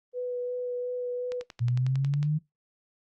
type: tone with vibrato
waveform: sine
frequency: 493.9 Hz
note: B4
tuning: in tune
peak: -29 dBFS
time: 0.13-1.44 s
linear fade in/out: 50 ms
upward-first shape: sine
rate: 2.8 Hz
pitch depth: 10 cents each way
type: click train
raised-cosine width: 0.2 ms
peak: -24 dBFS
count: 11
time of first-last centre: 1.32-2.229 s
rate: 11 Hz
type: exponential sweep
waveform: sine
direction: up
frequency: 118 to 155.56 Hz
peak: -23 dBFS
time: 1.6-2.39 s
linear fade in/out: 20 ms
effects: noise-tail reverb RT60 0.2 s tail -23 dB re dry + Opus 32 kbps